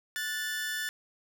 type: tone pair together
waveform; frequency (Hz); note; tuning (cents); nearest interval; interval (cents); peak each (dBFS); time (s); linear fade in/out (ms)
sawtooth; 1474 / 1756.2; F#6 / A6; -7 / -4; minor third; 303; -35 / -29; 0.16-0.89; 0
effects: none